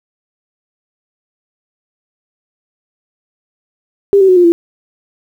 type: tone with pitch steps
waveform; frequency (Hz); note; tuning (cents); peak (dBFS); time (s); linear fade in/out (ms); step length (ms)
sine; 399.1 / 383.3 / 368.1 / 353.5 / 339.5; G4 / G4 / F#4 / F4 / F4; +31 / -39 / -9 / +21 / -49; -4; 4.13-4.52; 0; 78
effects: 7-bit